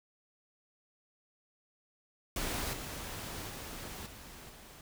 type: noise with level steps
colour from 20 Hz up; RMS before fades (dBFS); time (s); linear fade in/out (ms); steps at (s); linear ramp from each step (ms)
pink; -36 / -42 / -44 / -50 / -53; 2.36-4.81; 2; 2.73 / 3.49 / 4.06 / 4.49; 5
effects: none